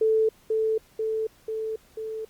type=tone with echo; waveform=sine; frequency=440 Hz; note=A4; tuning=in tune; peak=-18 dBFS; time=0.01-0.29 s; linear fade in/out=5 ms; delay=490 ms; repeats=4; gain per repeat=-3 dB; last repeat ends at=2.25 s; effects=pink hiss -58 dBFS RMS until 2.29 s + Opus 48 kbps